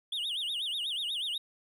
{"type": "tone with vibrato", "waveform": "triangle", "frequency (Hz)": 3265, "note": "G#7", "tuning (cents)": -30, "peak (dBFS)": -30, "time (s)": [0.12, 1.38], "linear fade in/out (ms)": 5, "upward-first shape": "sine", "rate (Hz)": 8.2, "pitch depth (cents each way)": 250, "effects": []}